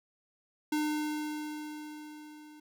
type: tone with level ramp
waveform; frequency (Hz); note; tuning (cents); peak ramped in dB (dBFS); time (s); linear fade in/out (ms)
square; 302.5; D#4; -49; -28 to -51; 0.72-2.6; 5
effects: none